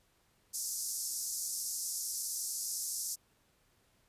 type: band-pass noise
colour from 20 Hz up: pink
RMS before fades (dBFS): -38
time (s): 0.53-3.16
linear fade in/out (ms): 20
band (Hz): 5200 to 13000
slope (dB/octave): 48
effects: pink hiss -71 dBFS RMS until 4.08 s + resampled to 32000 Hz